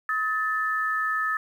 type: tone pair together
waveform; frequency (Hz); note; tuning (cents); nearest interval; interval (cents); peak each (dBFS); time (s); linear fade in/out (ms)
sine; 1276.2 / 1760; D#6 / A6; +44 / 0; tritone; 556; -26; 0.09-1.37; 2
effects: 9-bit